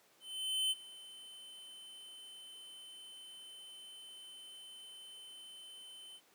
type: tone with ADSR envelope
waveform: square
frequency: 3060 Hz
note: G7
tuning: 42 cents flat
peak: -31 dBFS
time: 0.2-6.21 s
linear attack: 510 ms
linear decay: 32 ms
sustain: -20 dB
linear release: 57 ms
effects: pink hiss -67 dBFS RMS until 6.34 s + high-pass 300 Hz 12 dB/octave